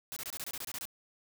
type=noise bursts; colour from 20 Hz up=white; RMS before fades=-40 dBFS; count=11; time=0.12-0.854 s; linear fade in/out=0 ms; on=44 ms; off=25 ms; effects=none